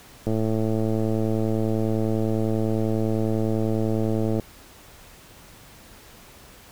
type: click train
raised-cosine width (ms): 2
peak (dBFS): -12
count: 455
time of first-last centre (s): 0.27-4.397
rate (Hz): 110
effects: pink hiss -48 dBFS RMS until 6.71 s